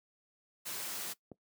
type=noise; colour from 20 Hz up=white; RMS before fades=-40 dBFS; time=0.65-1.14 s; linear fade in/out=20 ms
type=click; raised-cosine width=2 ms; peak=-32 dBFS; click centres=1.317 s
effects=noise-tail reverb RT60 0.1 s tail -19 dB re dry + high-pass 150 Hz 12 dB/octave